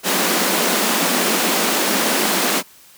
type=high-pass noise; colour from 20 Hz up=pink; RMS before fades=-18 dBFS; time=0.03-2.63 s; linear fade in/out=50 ms; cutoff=180 Hz; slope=96 dB/octave; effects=white hiss -47 dBFS RMS until 2.97 s + high-pass 60 Hz 12 dB/octave